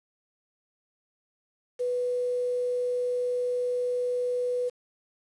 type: tone with quantisation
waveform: sine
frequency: 493.9 Hz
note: B4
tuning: in tune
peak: -25 dBFS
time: 1.79-4.7 s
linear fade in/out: 20 ms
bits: 8
effects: resampled to 24000 Hz